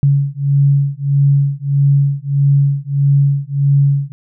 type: beating tone pair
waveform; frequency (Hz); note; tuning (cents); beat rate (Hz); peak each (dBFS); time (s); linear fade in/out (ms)
sine; 139.6 / 141.2; C#3 / C#3; +13 / +32; 1.6; -13; 0.03-4.12; 0
effects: none